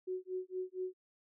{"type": "tone with tremolo", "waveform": "sine", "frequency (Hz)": 370, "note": "F#4", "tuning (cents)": 0, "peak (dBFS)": -34, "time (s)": [0.07, 0.94], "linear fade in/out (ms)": 10, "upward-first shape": "sine", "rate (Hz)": 4.3, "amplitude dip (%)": 100, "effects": []}